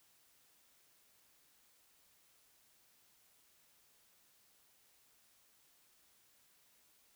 silence, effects white hiss -70 dBFS RMS until 7.15 s

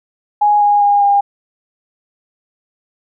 sine tone with pitch steps, 830.6 / 822.5 / 814.4 / 806.5 Hz, G#5 / G#5 / G#5 / G5, 0 / -17 / -34 / +49 cents, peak -8 dBFS, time 0.41-1.21 s, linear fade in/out 10 ms, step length 200 ms, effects none

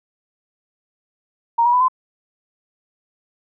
sine tone with pitch steps, 932.3 / 963 / 994.6 / 1027.3 Hz, A#5 / B5 / B5 / C6, 0 / -44 / +12 / -32 cents, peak -12 dBFS, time 1.58-1.884 s, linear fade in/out 10 ms, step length 76 ms, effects none

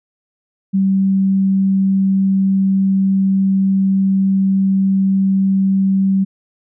sine tone, 193.1 Hz, G3, 26 cents flat, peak -11 dBFS, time 0.73-6.25 s, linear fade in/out 20 ms, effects none

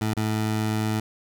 20% pulse tone with dropouts, 108.6 Hz, A2, 22 cents flat, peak -18 dBFS, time 0.01-1 s, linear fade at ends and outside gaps 5 ms, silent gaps 0.138-0.167 s, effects none

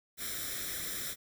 white noise with comb filter, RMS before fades -38 dBFS, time 0.17-1.16 s, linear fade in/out 50 ms, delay 0.54 ms, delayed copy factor +0.75, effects none

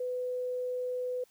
sine tone, 500 Hz, B4, 21 cents sharp, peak -31 dBFS, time 0-1.24 s, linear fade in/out 5 ms, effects white hiss -66 dBFS RMS until 1.3 s

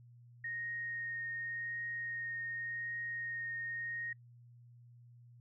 sine tone with vibrato, 1859 Hz, A#6, 5 cents flat, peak -38 dBFS, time 0.44-4.13 s, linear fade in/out 5 ms, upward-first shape triangle, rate 0.88 Hz, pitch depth 10 cents each way, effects noise-tail reverb RT60 0.1 s tail -25 dB re dry + added 120 Hz sine -56 dBFS peak until 5.4 s

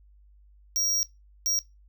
square tone bursts at uneven times, 5650 Hz, F8, 19 cents sharp, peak -24 dBFS, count 2, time 0.76-1.03 / 1.46-1.59 s, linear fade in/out 0 ms, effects noise-tail reverb RT60 0.2 s tail -18 dB re dry + added 50 Hz sine -53 dBFS peak until 1.88 s

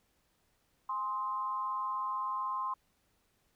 sine tone with amplitude modulation, 1046.5 Hz, C6, in tune, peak -29 dBFS, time 0.89-2.74 s, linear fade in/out 5 ms, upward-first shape sine, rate 216 Hz, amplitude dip 70%, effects pink hiss -74 dBFS RMS until 3.55 s

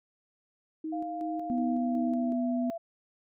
sine tone with tremolo, 315.3 Hz, D#4, 23 cents sharp, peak -32 dBFS, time 0.84-2.33 s, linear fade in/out 5 ms, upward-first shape square, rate 2.7 Hz, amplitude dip 50%
sine tone with pitch glide, 698.5 to 671.2 Hz, F5 to E5, 0 to +31 cents, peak -34 dBFS, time 0.92-2.78 s, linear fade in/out 10 ms, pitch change -69 cents, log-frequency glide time 1.64-2.35 s
sine tone, 246.9 Hz, B3, in tune, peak -27 dBFS, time 1.5-2.7 s, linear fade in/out 0 ms
effects none

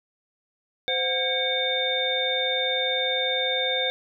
sine tone cluster, 516 / 731 / 1614 / 2230 / 3615 Hz, C5 / F#5 / G#6 / C#7 / A7, -24 / -21 / -50 / +10 / +46 cents, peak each -28 / -33 / -33 / -31 / -25 dBFS, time 0.88-3.9 s, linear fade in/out 0 ms, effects none

